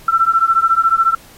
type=beating tone pair; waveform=sine; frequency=1335 / 1349 Hz; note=E6 / E6; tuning=+22 / +40 cents; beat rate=14 Hz; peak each=-13 dBFS; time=0.08-1.15 s; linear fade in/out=5 ms; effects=pink hiss -42 dBFS RMS until 1.37 s + MP3 64 kbps